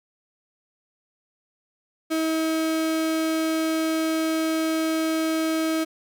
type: tone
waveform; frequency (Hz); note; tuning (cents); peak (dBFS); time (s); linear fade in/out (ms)
35% pulse; 320; D#4; +49; -20; 2.1-5.85; 20
effects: none